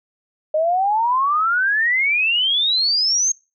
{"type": "exponential sweep", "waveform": "sine", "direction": "up", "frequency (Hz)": [607, 6510], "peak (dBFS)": -15, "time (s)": [0.54, 3.32], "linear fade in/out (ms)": 5, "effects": ["noise-tail reverb RT60 0.3 s tail -25 dB re dry"]}